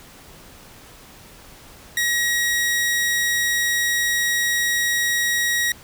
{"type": "tone", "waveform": "sawtooth", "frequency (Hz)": 1900, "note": "A#6", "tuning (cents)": 33, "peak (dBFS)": -15, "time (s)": [1.97, 5.72], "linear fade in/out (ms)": 2, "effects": ["pink hiss -45 dBFS RMS until 5.83 s"]}